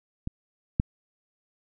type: clicks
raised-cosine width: 5 ms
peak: -18 / -9 dBFS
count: 2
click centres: 0.274 / 0.799 s
effects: none